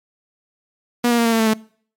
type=tone with pitch steps; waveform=sawtooth; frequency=240.7 / 236.8 / 233 / 229.3 / 225.6 / 222 / 218.4 Hz; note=B3 / A#3 / A#3 / A#3 / A3 / A3 / A3; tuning=-44 / +27 / -1 / -28 / +44 / +16 / -13 cents; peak=-10 dBFS; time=1.04-1.537 s; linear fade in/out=5 ms; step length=71 ms; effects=noise-tail reverb RT60 0.5 s tail -23 dB re dry + MP3 96 kbps